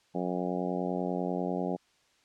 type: harmonic tone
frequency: 90.1 Hz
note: F#2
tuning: 45 cents flat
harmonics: 2 / 3 / 4 / 5 / 6 / 7 / 8 / 9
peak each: -34 / -36 / -37 / -38 / -39 / -39 / -40 / -41 dBFS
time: 0.14-1.77 s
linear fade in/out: 20 ms
effects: white hiss -67 dBFS RMS until 2.24 s + low-pass 6000 Hz 12 dB/octave